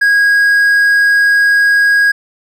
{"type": "tone", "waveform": "triangle", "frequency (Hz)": 1644, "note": "G#6", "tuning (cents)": -18, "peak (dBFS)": -5, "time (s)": [0.01, 2.12], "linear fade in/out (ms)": 10, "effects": []}